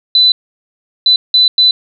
sine tone bursts at uneven times, 4000 Hz, B7, 21 cents sharp, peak -5 dBFS, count 4, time 0.15-0.32 / 1.06-1.16 / 1.34-1.48 / 1.58-1.71 s, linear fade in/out 2 ms, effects none

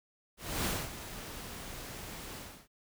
pink noise with ADSR envelope, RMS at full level -32 dBFS, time 0.37-2.68 s, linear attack 280 ms, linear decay 240 ms, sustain -12 dB, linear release 310 ms, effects none

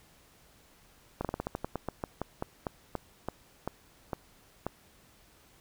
slowing click train, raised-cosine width 1 ms, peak -18 dBFS, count 19, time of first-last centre 1.21-4.666 s, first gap 37 ms, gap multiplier 1.17, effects pink hiss -61 dBFS RMS until 5.6 s

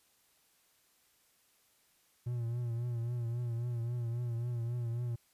triangle tone with vibrato, 118.9 Hz, A#2, 35 cents sharp, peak -31 dBFS, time 2.26-5.16 s, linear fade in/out 10 ms, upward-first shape triangle, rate 3.7 Hz, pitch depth 63 cents each way, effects white hiss -70 dBFS RMS until 5.33 s + resampled to 32000 Hz

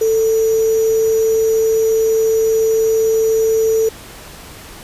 sine tone with sample-and-hold, 444.3 Hz, A4, 17 cents sharp, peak -11 dBFS, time 0.01-3.89 s, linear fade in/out 5 ms, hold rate 6300 Hz, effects pink hiss -36 dBFS RMS until 4.83 s + resampled to 32000 Hz

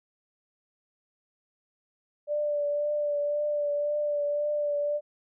sine tone with vibrato, 587.3 Hz, D5, in tune, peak -25 dBFS, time 2.27-5.01 s, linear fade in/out 50 ms, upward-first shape triangle, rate 1.9 Hz, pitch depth 25 cents each way, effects none

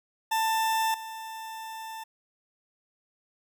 40% pulse tone with level steps, 889 Hz, A5, 18 cents sharp, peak -23 / -36 dBFS, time 0.31-2.04 s, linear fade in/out 10 ms, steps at 0.94 s, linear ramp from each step 2 ms, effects none

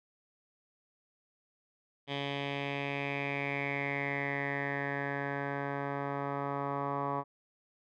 10% pulse tone with low-pass filter sweep, 140.7 Hz, C#3, 26 cents sharp, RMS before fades -35 dBFS, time 2.07-7.24 s, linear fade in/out 50 ms, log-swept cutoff 3100 to 1100 Hz, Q 6.1, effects none

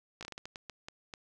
slowing click train, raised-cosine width 0.2 ms, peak -25 dBFS, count 11, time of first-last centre 0.21-1.138 s, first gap 17 ms, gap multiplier 1.35, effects none

